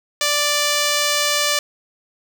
5% pulse tone, 587.3 Hz, D5, in tune, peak -5 dBFS, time 0.21-1.59 s, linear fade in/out 2 ms, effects none

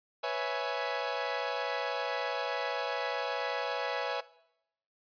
sawtooth chord, C# minor seventh, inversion third, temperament equal with one note detuned, 493.9 / 554.4 / 659.3 / 835.4 Hz, B4 / C#5 / E5 / G#5, 0 / 0 / 0 / +10 cents, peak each -33 dBFS, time 0.23-4.21 s, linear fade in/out 10 ms, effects noise-tail reverb RT60 0.8 s tail -19 dB re dry + resampled to 11025 Hz

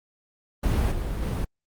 brown noise with level steps, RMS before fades -22 / -29 / -26 dBFS, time 0.63-1.45 s, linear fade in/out 10 ms, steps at 0.91 / 1.22 s, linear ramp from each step 10 ms, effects Opus 32 kbps

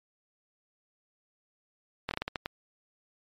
slowing click train, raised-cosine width 0.3 ms, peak -15 dBFS, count 8, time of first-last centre 2.09-2.459 s, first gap 21 ms, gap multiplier 1.3, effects MP3 64 kbps

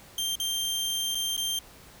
sawtooth tone with dropouts, 3164 Hz, G7, 15 cents sharp, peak -24 dBFS, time 0.18-1.59 s, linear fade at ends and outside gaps 2 ms, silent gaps 0.355-0.399 / 1.148-1.153 / 1.366-1.377 s, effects pink hiss -51 dBFS RMS until 2 s

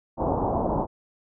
white low-pass noise, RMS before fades -25 dBFS, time 0.17-0.87 s, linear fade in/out 50 ms, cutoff 940 Hz, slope 48 dB/octave, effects none

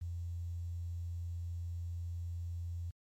sine tone with quantisation, 86 Hz, F2, 26 cents flat, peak -37 dBFS, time 0.01-2.91 s, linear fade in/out 10 ms, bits 11, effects MP3 64 kbps

